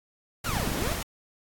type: noise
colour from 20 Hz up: pink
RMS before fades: -33 dBFS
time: 0.44-1.03 s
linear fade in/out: 5 ms
type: linear two-way sweep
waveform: sawtooth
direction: down then up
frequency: 1466 to 46.25 to 700 Hz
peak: -28 dBFS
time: 0.46-0.93 s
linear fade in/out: 0 ms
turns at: 0.71 s
type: clicks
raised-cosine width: 5 ms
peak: -19 dBFS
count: 10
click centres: 0.493 / 0.535 / 0.569 / 0.6 / 0.631 / 0.677 / 0.718 / 0.824 / 0.875 / 0.918 s
effects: AAC 64 kbps